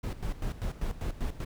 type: noise with tremolo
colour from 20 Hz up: brown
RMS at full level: -32 dBFS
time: 0.03-1.45 s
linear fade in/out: 10 ms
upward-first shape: square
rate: 5.1 Hz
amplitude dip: 75%
effects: none